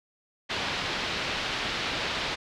white low-pass noise, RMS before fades -31 dBFS, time 0.49-2.36 s, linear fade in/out 20 ms, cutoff 4100 Hz, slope 24 dB/octave, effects none

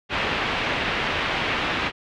white low-pass noise, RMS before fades -25 dBFS, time 0.09-1.92 s, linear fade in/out 50 ms, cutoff 3000 Hz, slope 24 dB/octave, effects none

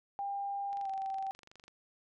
sine tone with pitch glide, 799 to 774.9 Hz, G5 to G5, +33 to -20 cents, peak -34 dBFS, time 0.19-1.31 s, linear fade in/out 0 ms, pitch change -53 cents, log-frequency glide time 0.82-0.88 s
click train, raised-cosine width 0.2 ms, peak -37 dBFS, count 24, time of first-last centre 0.73-1.68 s, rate 24.2 Hz
effects none

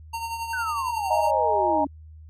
square tone with tremolo, 918 Hz, A#5, 27 cents flat, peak -27 dBFS, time 0.13-1.31 s, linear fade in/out 10 ms, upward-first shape triangle, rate 11 Hz, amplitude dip 60%
sine exponential sweep, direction down, 1558 to 273.9 Hz, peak -26 dBFS, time 0.53-1.87 s, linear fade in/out 5 ms
sine chord, D# suspended fourth, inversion none, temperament just, 622.3 / 829.7 / 933.4 Hz, D#5 / G#5 / A#5, 0 / -2 / +2 cents, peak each -24 dBFS, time 1.1-1.85 s, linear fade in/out 10 ms
effects added 78 Hz sine -42 dBFS peak until 2.29 s + resampled to 32000 Hz

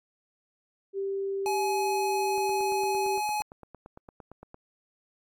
sine tone with pitch glide, 392 to 389.3 Hz, G4 to G4, 0 to -12 cents, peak -28 dBFS, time 0.93-3.21 s, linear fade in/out 50 ms, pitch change -12 cents, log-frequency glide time 1.35-2.23 s
square tone, 843 Hz, G#5, 26 cents sharp, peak -28 dBFS, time 1.46-3.42 s, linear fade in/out 0 ms
click train, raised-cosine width 1 ms, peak -31 dBFS, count 20, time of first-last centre 2.38-4.544 s, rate 8.78 Hz
effects AAC 64 kbps

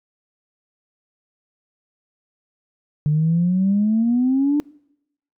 sine exponential sweep, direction up, 147.1 to 298 Hz, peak -14 dBFS, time 3.06-4.6 s, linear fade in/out 0 ms, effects noise-tail reverb RT60 0.8 s tail -25 dB re dry + tanh soft clip ceiling -10 dBFS

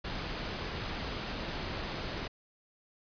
pink noise, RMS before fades -37 dBFS, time 0.04-2.28 s, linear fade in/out 10 ms, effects resampled to 11025 Hz

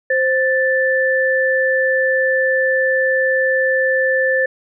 sine tone pair together, 523.3 / 1760.2 Hz, C5 / A6, 0 / 0 cents, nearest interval octave + major sixth, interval 2100 cents, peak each -16 dBFS, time 0.1-4.46 s, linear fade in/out 5 ms, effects none

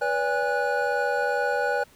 triangle tone cluster, 491.5 / 574 / 816 / 1470 Hz, B4 / D5 / G#5 / F#6, -8 / -40 / -31 / -12 cents, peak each -26 dBFS, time 0.01-1.84 s, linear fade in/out 10 ms, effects pink hiss -56 dBFS RMS until 1.95 s

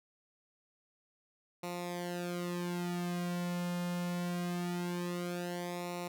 sawtooth tone with flanger, 175.9 Hz, F3, 13 cents sharp, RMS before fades -37 dBFS, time 1.63-6.08 s, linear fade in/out 5 ms, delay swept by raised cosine 0.62 to 2.62 ms, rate 0.23 Hz, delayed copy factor -0.85, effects none

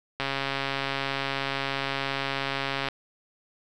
click train, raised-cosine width 0.3 ms, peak -12 dBFS, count 369, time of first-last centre 0.2-2.886 s, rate 137 Hz, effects none

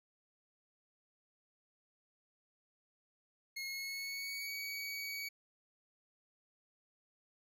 25% pulse tone with pitch glide, 2163 to 2259 Hz, C#7 to C#7, -43 to +32 cents, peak -36 dBFS, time 3.56-5.29 s, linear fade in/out 10 ms, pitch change +75 cents, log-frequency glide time 3.66-4.52 s, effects none

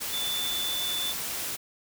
sine tone in noise, 3507 Hz, A7, 6 cents flat, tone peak -29 dBFS, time 0.12-1.13 s, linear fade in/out 20 ms, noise white, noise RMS -33 dBFS, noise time 0-1.57 s, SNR +1 dB, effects none

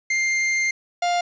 45% pulse tone pair in turn, 2104 / 702.1 Hz, C7 / F5, +9 / +9 cents, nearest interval octave + perfect fifth, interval 1900 cents, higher first, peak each -19 dBFS, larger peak neither, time 0.1-0.71 / 1.02-1.21 s, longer first, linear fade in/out 5 ms, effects resampled to 16000 Hz + 8-bit

